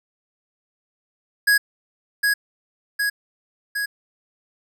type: tone with echo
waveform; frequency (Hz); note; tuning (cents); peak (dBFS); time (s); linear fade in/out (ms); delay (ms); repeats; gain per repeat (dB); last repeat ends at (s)
square; 1661.2; G#6; 0; -14; 1.47-1.58; 10; 760; 3; -3; 3.86
effects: none